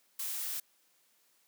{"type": "noise", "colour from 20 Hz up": "blue", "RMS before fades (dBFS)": -37, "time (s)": [0.19, 0.6], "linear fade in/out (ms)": 5, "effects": ["white hiss -70 dBFS RMS until 1.47 s", "high-pass 200 Hz 12 dB/octave"]}